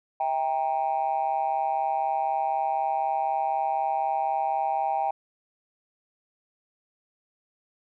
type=tone with amplitude modulation; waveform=sine; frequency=792 Hz; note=G5; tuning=18 cents sharp; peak=-18 dBFS; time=0.2-5.11 s; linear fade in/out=5 ms; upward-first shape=sine; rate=144 Hz; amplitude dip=95%; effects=tanh soft clip ceiling -17 dBFS